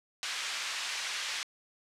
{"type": "band-pass noise", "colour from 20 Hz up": "pink", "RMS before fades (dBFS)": -36, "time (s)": [0.23, 1.43], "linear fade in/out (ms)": 0, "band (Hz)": [1800, 6300], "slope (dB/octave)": 12, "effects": ["low-pass 10000 Hz 12 dB/octave"]}